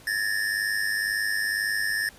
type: tone pair together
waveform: square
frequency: 1716 / 1818 Hz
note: A6 / A#6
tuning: -44 / -44 cents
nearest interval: minor second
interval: 100 cents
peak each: -28 dBFS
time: 0.07-2.09 s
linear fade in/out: 2 ms
effects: pink hiss -51 dBFS RMS until 2.18 s + resampled to 32000 Hz